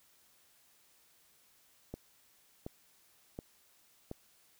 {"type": "click train", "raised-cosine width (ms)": 2, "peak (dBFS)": -27, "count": 4, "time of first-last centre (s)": [1.94, 4.114], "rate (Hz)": 1.38, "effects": ["white hiss -67 dBFS RMS until 4.59 s"]}